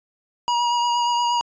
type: tone with vibrato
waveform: square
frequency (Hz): 957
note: A#5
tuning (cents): +45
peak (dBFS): -19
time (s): 0.48-1.41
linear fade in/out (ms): 0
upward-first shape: sine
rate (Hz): 8.5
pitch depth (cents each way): 17
effects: resampled to 16000 Hz